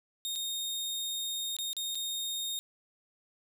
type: tone with dropouts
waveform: sawtooth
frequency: 3696 Hz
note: A#7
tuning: 16 cents flat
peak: -30 dBFS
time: 0.25-2.59 s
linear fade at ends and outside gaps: 0 ms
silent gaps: 0.355-0.359 / 1.566-1.587 / 1.731-1.767 / 1.948-1.954 s
effects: none